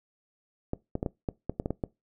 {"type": "clicks", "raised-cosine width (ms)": 2, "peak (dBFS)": -16, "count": 10, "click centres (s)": [0.734, 0.954, 1.029, 1.062, 1.288, 1.496, 1.599, 1.659, 1.706, 1.838], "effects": ["noise-tail reverb RT60 0.2 s tail -21 dB re dry"]}